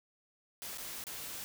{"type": "noise with dropouts", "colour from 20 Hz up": "white", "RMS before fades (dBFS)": -43, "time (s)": [0.62, 1.44], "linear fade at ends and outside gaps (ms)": 0, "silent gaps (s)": [[0.775, 0.782], [1.039, 1.068]], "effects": []}